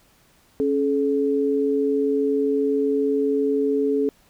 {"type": "tone pair together", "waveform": "sine", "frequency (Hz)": [276.1, 428.7], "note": ["C#4", "A4"], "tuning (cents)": [-7, -45], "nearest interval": "minor sixth", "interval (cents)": 762, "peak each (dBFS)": [-22, -20], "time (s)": [0.6, 4.09], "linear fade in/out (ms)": 0, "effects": ["pink hiss -58 dBFS RMS until 4.29 s"]}